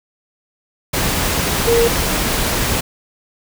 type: tone in noise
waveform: sine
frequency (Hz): 466.2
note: A#4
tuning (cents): 0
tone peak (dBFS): -11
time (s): 1.67-1.88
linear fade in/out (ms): 10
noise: pink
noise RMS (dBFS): -18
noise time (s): 0.93-2.81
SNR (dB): +4
effects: none